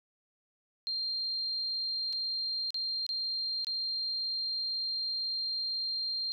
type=tone with dropouts; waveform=sine; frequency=4186 Hz; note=C8; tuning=in tune; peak=-31 dBFS; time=0.87-6.32 s; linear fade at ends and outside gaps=0 ms; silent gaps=2.127-2.131 / 2.705-2.744 / 3.065-3.091 / 3.646-3.669 s; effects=none